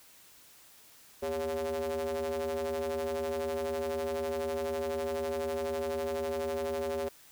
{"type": "ring-modulated tone", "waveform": "square", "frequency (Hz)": 79, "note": "D#2", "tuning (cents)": 27, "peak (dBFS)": -29, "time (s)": [1.22, 7.09], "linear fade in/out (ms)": 10, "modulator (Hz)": 480, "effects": ["white hiss -57 dBFS RMS until 7.31 s"]}